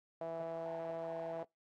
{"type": "tone with band-pass filter", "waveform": "sawtooth", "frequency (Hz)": 164.81, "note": "E3", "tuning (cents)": 0, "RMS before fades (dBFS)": -41, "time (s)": [0.21, 1.43], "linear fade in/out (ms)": 2, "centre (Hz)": 640, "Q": 5.7, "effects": ["noise-tail reverb RT60 0.2 s tail -24 dB re dry", "AAC 48 kbps"]}